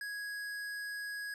sine tone with tanh clipping, 1661.2 Hz, G#6, in tune, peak -40 dBFS, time 0.01-1.34 s, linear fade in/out 2 ms, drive 17 dB, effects none

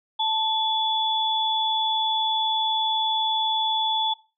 sine tone pair together, 880 / 3428 Hz, A5 / A7, 0 / -46 cents, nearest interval 2 octaves, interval 2354 cents, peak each -24 dBFS, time 0.19-4.14 s, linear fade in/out 10 ms, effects noise-tail reverb RT60 0.3 s tail -18 dB re dry

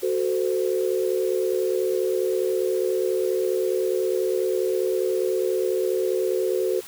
sine chord, F# diminished, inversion none, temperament equal with one note detuned, 370 / 440 / 514.6 Hz, F#4 / A4 / C5, 0 / 0 / -29 cents, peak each -23 / -26 / -27 dBFS, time 0.02-6.81 s, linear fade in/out 20 ms, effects white hiss -42 dBFS RMS until 6.87 s

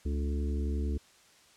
harmonic tone with a mistuned harmonic, 71 Hz, C#2, 42 cents sharp, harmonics 1 / 3 / 4 / 5 / 6, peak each -29 / -39 / -41 / -43 / -45 dBFS, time 0.05-0.98 s, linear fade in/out 10 ms, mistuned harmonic 6, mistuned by +46 cents, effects white hiss -60 dBFS RMS until 1.56 s + low-pass 8000 Hz 12 dB/octave

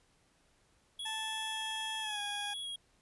square tone with vibrato, 3322 Hz, G#7, in tune, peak -39 dBFS, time 0.99-2.76 s, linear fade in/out 5 ms, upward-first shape square, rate 0.91 Hz, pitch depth 13 cents each way
20% pulse tone with pitch glide, 879 to 820.1 Hz, A5 to G#5, -2 to -22 cents, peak -34 dBFS, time 1.05-2.54 s, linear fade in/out 10 ms, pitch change -120 cents, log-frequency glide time 2.01-2.2 s
effects pink hiss -70 dBFS RMS until 3.01 s + resampled to 24000 Hz

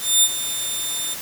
15% pulse tone with ADSR envelope, 3600 Hz, A7, 39 cents sharp, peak -4 dBFS, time 0-1.15 s, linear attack 230 ms, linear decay 50 ms, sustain -13 dB, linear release 19 ms, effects white hiss -32 dBFS RMS until 1.21 s

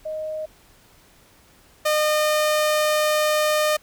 sine / sawtooth tone pair in turn, 622.3 / 608.8 Hz, D#5 / D#5, 0 / -38 cents, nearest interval unison, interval 38 cents, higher first, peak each -26 / -14 dBFS, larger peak second, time 0.05-0.46 / 1.85-3.77 s, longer second, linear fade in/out 10 ms, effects pink hiss -54 dBFS RMS until 3.82 s

